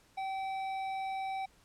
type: tone with hard clipping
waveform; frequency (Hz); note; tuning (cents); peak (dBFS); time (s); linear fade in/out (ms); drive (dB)
sine; 770; G5; -31; -36; 0.17-1.46; 10; 9
effects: pink hiss -65 dBFS RMS until 1.64 s + low-pass 11000 Hz 12 dB/octave